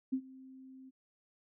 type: tone with ADSR envelope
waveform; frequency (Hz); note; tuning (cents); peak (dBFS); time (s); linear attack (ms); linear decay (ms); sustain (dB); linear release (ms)
sine; 262.3; C4; +4; -28; 0.12-0.91; 14; 72; -22; 26
effects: none